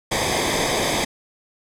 pink noise with comb filter, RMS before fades -21 dBFS, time 0.11-1.05 s, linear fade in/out 10 ms, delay 0.71 ms, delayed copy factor -0.75, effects low-pass 9000 Hz 12 dB/octave

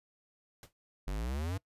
pink noise with exponential decay, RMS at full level -47 dBFS, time 0.63-0.73 s, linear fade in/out 1 ms, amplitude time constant 20 ms
square exponential sweep, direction up, 45 to 99.1 Hz, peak -34 dBFS, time 1.07-1.58 s, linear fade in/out 10 ms
effects noise-tail reverb RT60 0.1 s tail -22 dB re dry + resampled to 32000 Hz

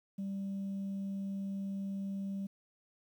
sine tone, 196 Hz, G3, in tune, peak -33 dBFS, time 0.18-2.47 s, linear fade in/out 10 ms, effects tanh soft clip ceiling -34 dBFS + 11-bit

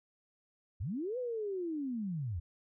sine linear two-way sweep, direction up then down, 68.5 to 512 to 74.9 Hz, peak -34 dBFS, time 0.8-2.4 s, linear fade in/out 10 ms, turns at 1.18 s, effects none

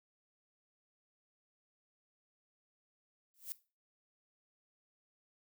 violet noise with exponential growth, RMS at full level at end -38 dBFS, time 3.34-3.52 s, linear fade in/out 0 ms, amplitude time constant 39 ms, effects noise-tail reverb RT60 0.3 s tail -17 dB re dry

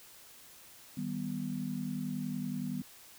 sine chord, Eb augmented, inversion none, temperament equal with one note detuned, 156.65 / 196 / 246.9 Hz, Eb3 / G3 / B3, +12 / 0 / 0 cents, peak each -40 / -38 / -37 dBFS, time 0.97-2.82 s, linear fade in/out 5 ms, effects white hiss -55 dBFS RMS until 3.18 s

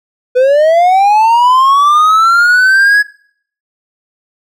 triangle linear sweep, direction up, 491.1 to 1687 Hz, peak -3 dBFS, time 0.35-3.03 s, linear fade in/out 20 ms, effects noise-tail reverb RT60 0.6 s tail -22 dB re dry

